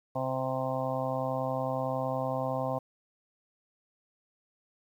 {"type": "harmonic tone", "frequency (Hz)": 130.81, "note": "C3", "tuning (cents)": 0, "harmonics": [1, 2, 4, 5, 6, 7, 8], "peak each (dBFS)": [-36, -38, -34, -35, -37, -40, -39], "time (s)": [0.15, 2.79], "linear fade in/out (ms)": 10, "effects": ["10-bit"]}